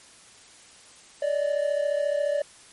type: tone pair together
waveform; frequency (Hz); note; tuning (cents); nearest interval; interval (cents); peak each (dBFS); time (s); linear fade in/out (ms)
triangle; 576 / 610.3; D5 / D#5; -34 / -34; minor second; 100; -22 / -26; 1.22-2.42; 5
effects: white hiss -51 dBFS RMS until 2.72 s + MP3 48 kbps